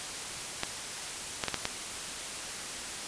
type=clicks; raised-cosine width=0.2 ms; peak=-11 dBFS; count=5; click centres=0.634 / 1.438 / 1.483 / 1.543 / 1.654 s; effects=white hiss -38 dBFS RMS until 3.07 s + resampled to 22050 Hz